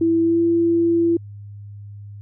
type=tone with pitch glide; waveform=sine; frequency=330.9 to 337.1 Hz; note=E4 to E4; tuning=+7 to +39 cents; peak=-14 dBFS; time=0.01-1.17 s; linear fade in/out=5 ms; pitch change=+32 cents; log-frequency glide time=0.22-0.41 s; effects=added 102 Hz sine -34 dBFS peak until 2.21 s